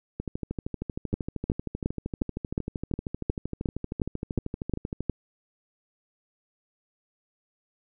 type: two click trains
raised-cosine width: 3 ms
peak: -12 / -18 dBFS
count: 12 / 63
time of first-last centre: 1.14-5.097 / 0.2-5.006 s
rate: 2.78 / 12.9 Hz
effects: none